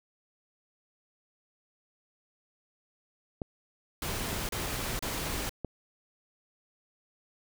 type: clicks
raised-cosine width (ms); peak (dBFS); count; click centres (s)
2; -20; 3; 3.418 / 4.33 / 5.647
type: noise bursts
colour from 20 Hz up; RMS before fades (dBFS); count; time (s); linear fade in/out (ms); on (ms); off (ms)
pink; -34; 3; 4.02-5.494; 2; 470; 32
effects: none